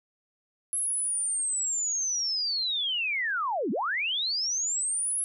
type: linear two-way sweep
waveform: sine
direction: down then up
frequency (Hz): 10990 to 185 to 10990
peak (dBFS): -26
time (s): 0.73-5.24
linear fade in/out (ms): 0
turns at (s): 3.71
effects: none